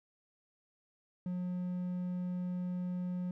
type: tone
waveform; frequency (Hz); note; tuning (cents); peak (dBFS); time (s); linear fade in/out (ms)
triangle; 180; F#3; -47; -32; 1.26-3.31; 2
effects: none